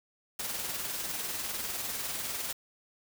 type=noise with tremolo; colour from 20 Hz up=white; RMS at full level=-34 dBFS; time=0.39-2.53 s; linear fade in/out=5 ms; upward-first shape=sine; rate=20 Hz; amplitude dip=40%; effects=none